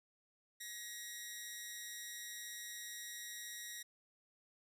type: tone with amplitude modulation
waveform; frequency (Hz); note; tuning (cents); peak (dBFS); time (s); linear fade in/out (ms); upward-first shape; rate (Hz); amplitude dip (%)
10% pulse; 1898; A#6; +31; -34; 0.6-3.83; 10; sine; 213; 55
effects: none